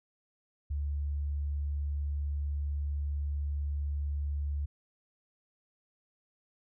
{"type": "tone", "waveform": "sine", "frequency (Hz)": 72.2, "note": "D2", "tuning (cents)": -29, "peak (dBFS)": -30, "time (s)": [0.7, 4.66], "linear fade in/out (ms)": 10, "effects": []}